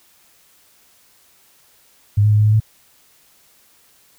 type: tone with pitch steps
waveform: sine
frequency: 102.7 / 106 / 105.3 / 106.2 / 106.8 / 109.1 Hz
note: G#2 / G#2 / G#2 / G#2 / G#2 / A2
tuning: -19 / +36 / +24 / +39 / +49 / -14 cents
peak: -10 dBFS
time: 2.17-2.602 s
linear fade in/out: 10 ms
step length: 72 ms
effects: white hiss -54 dBFS RMS until 4.18 s